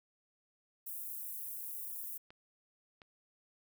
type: high-pass noise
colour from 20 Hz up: white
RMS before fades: -43 dBFS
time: 0.86-2.18 s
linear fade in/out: 10 ms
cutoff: 11000 Hz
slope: 24 dB/octave
type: clicks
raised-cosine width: 0.3 ms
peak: -38 dBFS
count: 2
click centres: 2.305 / 3.018 s
effects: none